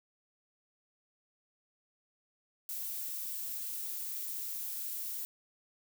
violet noise, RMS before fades -39 dBFS, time 2.69-5.25 s, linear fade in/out 0 ms, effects none

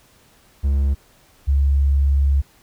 triangle / sine tone pair in turn, 69.3 / 69.55 Hz, C#2 / C#2, 0 / +6 cents, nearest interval unison, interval 6 cents, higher second, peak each -13 dBFS, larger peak neither, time 0.63-0.95 / 1.47-2.42 s, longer second, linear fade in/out 20 ms, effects pink hiss -54 dBFS RMS until 2.62 s

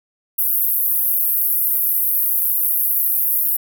white band-pass noise, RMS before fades -18 dBFS, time 0.38-3.57 s, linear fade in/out 10 ms, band 12000 to 16000 Hz, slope 48 dB/octave, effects none

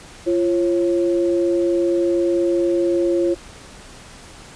sine tone pair together, 344.3 / 544 Hz, F4 / C#5, -25 / -33 cents, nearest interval minor sixth, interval 792 cents, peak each -16 / -22 dBFS, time 0.26-3.35 s, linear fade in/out 20 ms, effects pink hiss -41 dBFS RMS until 4.55 s + resampled to 22050 Hz

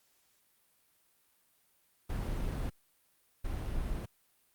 brown noise bursts at uneven times, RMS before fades -35 dBFS, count 2, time 2.09-2.7 / 3.44-4.06 s, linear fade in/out 10 ms, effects white hiss -71 dBFS RMS until 4.54 s + Opus 48 kbps

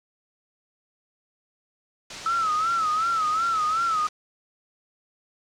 white low-pass noise, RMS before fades -40 dBFS, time 2.1-4.09 s, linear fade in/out 5 ms, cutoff 6400 Hz, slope 24 dB/octave
sine tone with vibrato, 1300 Hz, E6, 24 cents flat, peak -21 dBFS, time 2.26-4.07 s, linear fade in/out 2 ms, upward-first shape sine, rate 2.7 Hz, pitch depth 98 cents each way
effects none

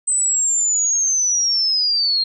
sine linear sweep, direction down, 8150 to 4186 Hz, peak -15 dBFS, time 0.07-2.24 s, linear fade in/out 10 ms, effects none

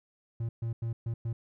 triangle tone bursts at uneven times, 115.2 Hz, A#2, 20 cents flat, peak -28 dBFS, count 5, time 0.4-0.49 / 0.62-0.73 / 0.82-0.93 / 1.06-1.14 / 1.25-1.33 s, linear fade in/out 5 ms, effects none

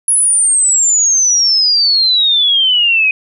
sine exponential sweep, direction down, 10548 to 2495 Hz, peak -8 dBFS, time 0.08-3.11 s, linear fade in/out 2 ms, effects none

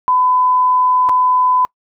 sine tone with dropouts, 1006 Hz, B5, 32 cents sharp, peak -10 dBFS, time 0.08-1.65 s, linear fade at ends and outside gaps 0 ms, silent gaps 1.089-1.094 s, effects noise-tail reverb RT60 0.1 s tail -26 dB re dry

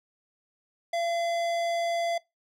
sine tone with tanh clipping, 681 Hz, F5, 44 cents flat, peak -28 dBFS, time 0.93-2.18 s, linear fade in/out 5 ms, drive 18 dB, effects noise-tail reverb RT60 0.2 s tail -22 dB re dry

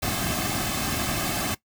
pink noise with comb filter, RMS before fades -27 dBFS, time 0.02-1.55 s, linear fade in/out 10 ms, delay 2.1 ms, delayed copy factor -0.65, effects noise-tail reverb RT60 0.1 s tail -18 dB re dry

